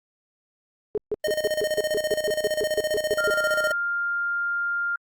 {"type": "tone bursts", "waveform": "sine", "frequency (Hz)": 422.9, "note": "G#4", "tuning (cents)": 31, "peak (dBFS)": -21, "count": 15, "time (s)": [0.95, 3.3], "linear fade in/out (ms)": 0, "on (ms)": 26, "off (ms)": 140}
{"type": "tone with tremolo", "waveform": "square", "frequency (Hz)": 615, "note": "D#5", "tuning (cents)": -20, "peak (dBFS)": -22, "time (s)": [1.24, 3.72], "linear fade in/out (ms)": 5, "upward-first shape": "square", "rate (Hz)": 15, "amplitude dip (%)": 70}
{"type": "tone", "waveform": "sine", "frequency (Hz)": 1400, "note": "F6", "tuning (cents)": 4, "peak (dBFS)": -23, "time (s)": [3.18, 4.96], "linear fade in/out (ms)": 5}
{"effects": ["Opus 48 kbps"]}